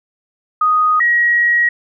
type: tone pair in turn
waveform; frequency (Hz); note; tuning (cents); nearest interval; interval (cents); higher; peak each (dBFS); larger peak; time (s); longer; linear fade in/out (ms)
sine; 1244.5 / 1901; D#6 / A#6; 0 / +33; perfect fifth; 733; second; -10; neither; 0.61-1 / 1-1.69; second; 5
effects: none